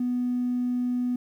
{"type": "tone", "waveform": "triangle", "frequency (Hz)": 246.9, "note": "B3", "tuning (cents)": 0, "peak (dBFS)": -20, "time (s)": [0, 1.16], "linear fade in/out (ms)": 5, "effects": ["tanh soft clip ceiling -21 dBFS", "10-bit"]}